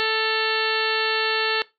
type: harmonic tone with a mistuned harmonic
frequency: 440 Hz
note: A4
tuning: in tune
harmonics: 1 / 2 / 3 / 4 / 5 / 6 / 7 / 8 / 9 / 10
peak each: -26 / -31 / -29 / -26 / -32 / -29 / -32 / -32 / -32 / -30 dBFS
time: 0-1.62 s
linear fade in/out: 0 ms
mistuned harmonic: 6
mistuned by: +44 cents
effects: noise-tail reverb RT60 0.2 s tail -19 dB re dry